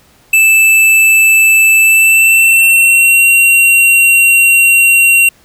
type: tone with pitch glide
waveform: square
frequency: 2637 to 2746 Hz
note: E7 to F7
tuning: 0 to -30 cents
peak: -5 dBFS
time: 0.33-5.29 s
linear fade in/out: 5 ms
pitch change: +70 cents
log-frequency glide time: 1.8-3.26 s
effects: pink hiss -47 dBFS RMS until 5.44 s